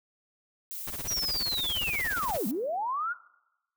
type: noise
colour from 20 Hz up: violet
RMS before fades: -38 dBFS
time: 0.71-2.51 s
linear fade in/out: 0 ms
type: noise with tremolo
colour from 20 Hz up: pink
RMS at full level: -37 dBFS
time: 0.87-2.39 s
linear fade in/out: 5 ms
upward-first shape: sine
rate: 17 Hz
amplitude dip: 100%
type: linear two-way sweep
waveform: sine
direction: down then up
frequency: 5900 to 185 to 1474 Hz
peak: -28 dBFS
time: 1.07-3.14 s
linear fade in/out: 20 ms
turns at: 2.47 s
effects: noise-tail reverb RT60 0.9 s tail -20 dB re dry